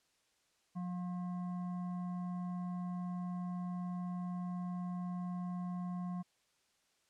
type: tone with frequency modulation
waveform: sine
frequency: 179.3 Hz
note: F3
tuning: 46 cents sharp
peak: -37 dBFS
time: 0.75-6.23 s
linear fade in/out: 20 ms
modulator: 892 Hz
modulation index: 0.36
effects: white hiss -75 dBFS RMS until 7.09 s + low-pass 8000 Hz 12 dB/octave